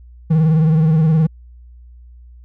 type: tone with vibrato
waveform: triangle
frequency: 158.5 Hz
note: D#3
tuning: 32 cents sharp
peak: -8 dBFS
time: 0.3-1.27 s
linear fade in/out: 10 ms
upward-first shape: sine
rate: 19 Hz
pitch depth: 64 cents each way
effects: added 60 Hz sine -38 dBFS peak until 2.44 s